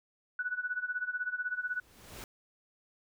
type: tone with tremolo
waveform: sine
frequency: 1480 Hz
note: F#6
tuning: in tune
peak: -29 dBFS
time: 0.39-1.8 s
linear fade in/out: 2 ms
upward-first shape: sine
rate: 16 Hz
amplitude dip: 85%
type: noise with exponential growth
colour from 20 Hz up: pink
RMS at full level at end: -43 dBFS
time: 1.5-2.24 s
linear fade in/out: 1 ms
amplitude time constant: 160 ms
effects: none